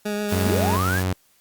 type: tone with vibrato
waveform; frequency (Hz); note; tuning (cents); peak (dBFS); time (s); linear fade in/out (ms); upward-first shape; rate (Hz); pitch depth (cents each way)
20% pulse; 207.7; G#3; 0; -19; 0.05-0.77; 10; triangle; 7.6; 17
type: noise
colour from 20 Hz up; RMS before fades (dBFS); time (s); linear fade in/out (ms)
white; -34; 0.28-1.04; 20
type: tone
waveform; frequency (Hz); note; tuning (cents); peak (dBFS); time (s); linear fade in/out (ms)
sawtooth; 92.5; F#2; 0; -17; 0.32-1.13; 5
type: linear sweep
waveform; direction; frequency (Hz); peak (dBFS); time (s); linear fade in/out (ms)
sine; up; 98 to 1760; -23; 0.42-1.02; 50
effects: white hiss -60 dBFS RMS until 1.4 s + Opus 48 kbps